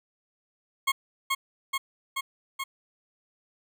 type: tone with echo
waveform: 20% pulse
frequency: 1084 Hz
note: C#6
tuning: 39 cents flat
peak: -17 dBFS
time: 0.87-0.92 s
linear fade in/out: 10 ms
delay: 430 ms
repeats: 4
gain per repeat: -2 dB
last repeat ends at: 2.64 s
effects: none